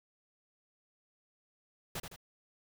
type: noise with echo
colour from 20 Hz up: pink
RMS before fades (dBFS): -39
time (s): 1.95-2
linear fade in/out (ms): 5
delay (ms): 81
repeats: 2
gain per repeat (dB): -6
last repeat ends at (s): 2.162
effects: none